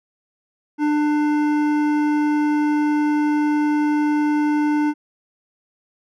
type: tone with hard clipping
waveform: triangle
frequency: 298.2 Hz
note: D4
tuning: 27 cents sharp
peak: -18 dBFS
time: 0.78-4.94 s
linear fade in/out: 50 ms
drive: 16 dB
effects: none